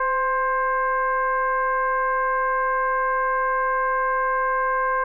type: tone with frequency modulation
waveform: sine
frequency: 1052 Hz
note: C6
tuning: 9 cents sharp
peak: -19 dBFS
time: 0-5.04 s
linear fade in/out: 5 ms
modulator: 536 Hz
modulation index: 0.94
effects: none